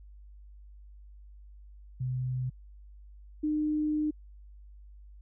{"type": "tone pair in turn", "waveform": "sine", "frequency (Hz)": [127.7, 303.7], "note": ["C3", "D#4"], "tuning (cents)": [-42, -42], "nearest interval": "octave + minor third", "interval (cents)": 1500, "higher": "second", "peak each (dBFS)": [-29, -26], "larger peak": "second", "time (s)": [[2, 2.5], [3.43, 4.11]], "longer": "second", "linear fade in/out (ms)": 10, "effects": ["added 50 Hz sine -48 dBFS peak until 5.21 s"]}